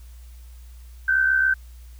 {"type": "tone pair together", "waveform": "sine", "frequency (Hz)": [1480, 1547.2], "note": ["F#6", "G6"], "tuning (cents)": [0, -23], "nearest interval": "minor second", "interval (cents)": 77, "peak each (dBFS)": [-25, -17], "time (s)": [1.08, 1.54], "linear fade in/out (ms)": 5, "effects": ["added 60 Hz sine -40 dBFS peak until 1.99 s", "white hiss -57 dBFS RMS until 1.99 s"]}